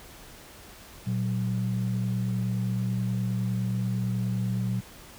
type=tone pair together; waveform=sine; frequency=118.3 / 187.79 Hz; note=A#2 / F#3; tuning=+26 / +26 cents; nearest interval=minor sixth; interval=800 cents; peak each=-26 / -28 dBFS; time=1.06-4.81 s; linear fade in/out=20 ms; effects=tanh soft clip ceiling -19 dBFS + pink hiss -48 dBFS RMS until 5.18 s